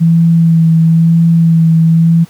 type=tone with vibrato; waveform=sine; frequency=164.81 Hz; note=E3; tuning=in tune; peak=-4 dBFS; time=0-2.25 s; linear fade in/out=20 ms; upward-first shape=sine; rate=1 Hz; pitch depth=20 cents each way; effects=pink hiss -42 dBFS RMS until 2.29 s + high-pass 100 Hz 12 dB/octave